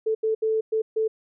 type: tone bursts at uneven times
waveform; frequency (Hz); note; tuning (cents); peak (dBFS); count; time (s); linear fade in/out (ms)
sine; 440; A4; 0; -20; 5; 0.06-0.15 / 0.23-0.35 / 0.42-0.61 / 0.72-0.82 / 0.96-1.08; 10
effects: none